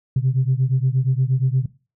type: beating tone pair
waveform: sine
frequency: 127.1 / 135.6 Hz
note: C3 / C#3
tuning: -50 / -38 cents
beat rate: 8.5 Hz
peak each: -18 dBFS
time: 0.16-1.66 s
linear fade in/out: 5 ms
effects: noise-tail reverb RT60 0.3 s tail -17 dB re dry + tanh soft clip ceiling -10 dBFS